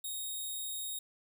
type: tone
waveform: 5% pulse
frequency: 3733 Hz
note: A#7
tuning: 2 cents sharp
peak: -29 dBFS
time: 0.04-0.99 s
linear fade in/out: 5 ms
effects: none